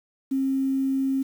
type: tone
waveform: sine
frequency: 268.5 Hz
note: C4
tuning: 45 cents sharp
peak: -21 dBFS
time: 0.31-1.23 s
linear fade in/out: 10 ms
effects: 8-bit